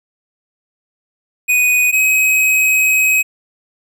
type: tone pair in turn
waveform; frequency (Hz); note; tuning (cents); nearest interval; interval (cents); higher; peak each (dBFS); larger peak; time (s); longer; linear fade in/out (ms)
square; 2487 / 2536; D#7 / D#7; -1 / +32; unison; 33; second; -11; neither; 1.48-1.92 / 1.92-3.23; second; 20
effects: none